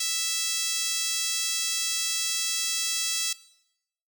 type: tone with high-pass filter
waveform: 5% pulse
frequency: 659.3 Hz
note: E5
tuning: in tune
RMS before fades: -28 dBFS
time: 0-3.33 s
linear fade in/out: 5 ms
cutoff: 3400 Hz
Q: 0.62
effects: noise-tail reverb RT60 0.8 s tail -19 dB re dry